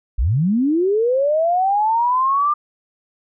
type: linear sweep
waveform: sine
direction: up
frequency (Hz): 43.42 to 1202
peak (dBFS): -14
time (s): 0.18-2.54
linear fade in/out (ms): 10
effects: none